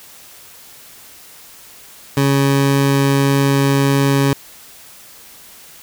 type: tone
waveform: 20% pulse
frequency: 138.59 Hz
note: C#3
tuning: in tune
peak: -7 dBFS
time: 2.17-4.33 s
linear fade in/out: 2 ms
effects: white hiss -41 dBFS RMS until 5.82 s